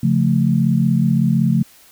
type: chord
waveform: sine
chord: Db augmented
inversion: none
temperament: equal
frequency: 138.59 / 174.61 / 220 Hz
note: Db3 / F3 / A3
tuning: 0 / 0 / 0 cents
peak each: -17 dBFS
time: 0.03-1.63 s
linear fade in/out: 5 ms
effects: white hiss -48 dBFS RMS until 1.91 s